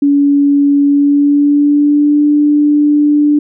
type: tone with pitch glide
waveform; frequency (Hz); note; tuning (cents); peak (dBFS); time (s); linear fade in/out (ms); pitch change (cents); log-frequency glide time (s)
sine; 284.2 to 294.7; C#4 to D4; +43 to +6; -6; 0.02-3.39; 5; +63; 0.85-2.24
effects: none